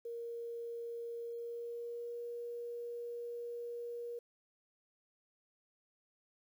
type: tone with pitch glide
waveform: sine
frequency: 468.1 to 474.9 Hz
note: A#4 to A#4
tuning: +7 to +32 cents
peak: -40 dBFS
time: 0.05-4.19 s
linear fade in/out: 5 ms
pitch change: +25 cents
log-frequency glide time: 1.2-2.2 s
effects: 11-bit